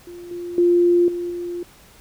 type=tone with level steps; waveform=sine; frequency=349.2 Hz; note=F4; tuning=in tune; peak=-34 / -27 / -12 / -23 / -25 dBFS; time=0.07-1.63 s; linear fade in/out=2 ms; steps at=0.31 / 0.58 / 1.08 / 1.3 s; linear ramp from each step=2 ms; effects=pink hiss -49 dBFS RMS until 2 s